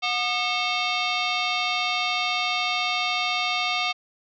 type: tone with frequency modulation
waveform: sine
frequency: 728 Hz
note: F#5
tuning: 28 cents flat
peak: -22 dBFS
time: 0.02-3.93 s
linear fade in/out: 20 ms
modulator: 974 Hz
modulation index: 3.8
effects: none